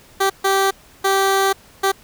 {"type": "tone bursts at uneven times", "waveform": "15% pulse", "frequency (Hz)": 389.4, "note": "G4", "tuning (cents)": -12, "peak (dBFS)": -8, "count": 4, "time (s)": [[0.2, 0.3], [0.44, 0.71], [1.04, 1.53], [1.83, 1.92]], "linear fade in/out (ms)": 10, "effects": ["pink hiss -48 dBFS RMS until 2.03 s"]}